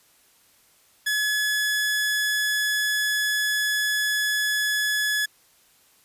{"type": "tone", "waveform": "sawtooth", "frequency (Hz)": 1702, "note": "G#6", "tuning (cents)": 42, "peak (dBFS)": -18, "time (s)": [1.06, 5.26], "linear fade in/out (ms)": 10, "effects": ["white hiss -59 dBFS RMS until 6.04 s", "resampled to 32000 Hz"]}